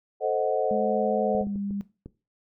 sine chord, A diminished seventh, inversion none, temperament equal, 440 / 523.3 / 622.3 / 740 Hz, A4 / C5 / Eb5 / Gb5, 0 / 0 / 0 / 0 cents, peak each -27 / -28 / -28 / -28 dBFS, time 0.2-1.45 s, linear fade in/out 50 ms
sine tone with pitch glide, 211.7 to 200.5 Hz, G#3 to G3, +33 to +39 cents, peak -28 dBFS, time 0.71-1.81 s, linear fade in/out 0 ms, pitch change -94 cents, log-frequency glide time 1.22-1.55 s
clicks, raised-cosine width 3 ms, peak -27 dBFS, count 6, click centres 1.35 / 1.412 / 1.469 / 1.558 / 1.708 / 2.06 s
effects noise-tail reverb RT60 0.3 s tail -17 dB re dry

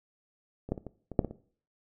clicks, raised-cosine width 2 ms, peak -27 / -15 / -27 / -26 / -26 / -8 / -20 / -28 dBFS, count 8, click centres 0.69 / 0.72 / 0.778 / 0.867 / 1.117 / 1.192 / 1.247 / 1.31 s, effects noise-tail reverb RT60 0.5 s tail -19 dB re dry

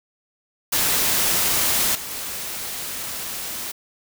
white noise with level steps, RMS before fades -20 / -32 / -30 dBFS, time 0.72-3.72 s, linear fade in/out 10 ms, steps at 1.95 / 2.11 s, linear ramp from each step 2 ms, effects none

